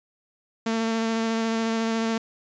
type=tone with vibrato; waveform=sawtooth; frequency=225.6 Hz; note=A3; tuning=44 cents sharp; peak=-19 dBFS; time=0.66-2.18 s; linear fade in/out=5 ms; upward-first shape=square; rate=14 Hz; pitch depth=10 cents each way; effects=resampled to 16000 Hz